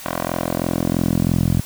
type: tone with band-pass filter sweep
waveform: 10% pulse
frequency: 43.05 Hz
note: F1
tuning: 24 cents flat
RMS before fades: -20 dBFS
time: 0.06-1.61 s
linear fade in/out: 0 ms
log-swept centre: 1000 to 120 Hz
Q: 0.97
effects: white hiss -36 dBFS RMS until 1.65 s